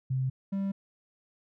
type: tone pair in turn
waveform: sine / triangle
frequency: 130.81 / 195.99 Hz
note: C3 / G3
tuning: 0 / 0 cents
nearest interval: perfect fifth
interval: 700 cents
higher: second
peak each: -26 dBFS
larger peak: neither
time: 0.1-0.3 / 0.52-0.72 s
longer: neither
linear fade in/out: 10 ms
effects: none